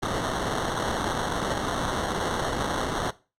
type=noise with sample-and-hold; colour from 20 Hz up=white; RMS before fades=-28 dBFS; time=0.02-3.11 s; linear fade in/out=10 ms; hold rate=2450 Hz; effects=noise-tail reverb RT60 0.3 s tail -18 dB re dry + low-pass 9000 Hz 12 dB/octave